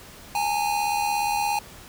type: tone pair together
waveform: square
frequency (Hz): 826.9 / 904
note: G#5 / A5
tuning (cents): -8 / +47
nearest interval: major second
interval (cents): 155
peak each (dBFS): -24 / -29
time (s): 0.35-1.59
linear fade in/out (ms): 2
effects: pink hiss -45 dBFS RMS until 1.88 s